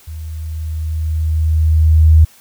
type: tone with level ramp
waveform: sine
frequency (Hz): 78.9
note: D#2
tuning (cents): +25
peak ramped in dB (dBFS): -25 to -3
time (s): 0.07-2.25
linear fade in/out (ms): 10
effects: white hiss -46 dBFS RMS until 2.4 s